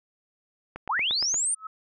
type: click train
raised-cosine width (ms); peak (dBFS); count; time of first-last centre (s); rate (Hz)
0.5; -21; 6; 0.76-1.343; 8.58
type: linear sweep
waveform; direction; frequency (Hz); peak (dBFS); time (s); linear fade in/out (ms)
sine; up; 716 to 9300; -23; 0.89-1.55; 10
type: tone with exponential growth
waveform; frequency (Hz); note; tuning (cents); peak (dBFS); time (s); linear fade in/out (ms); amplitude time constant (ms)
sine; 1291; E6; -37; -30; 1.53-1.67; 5; 29
effects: none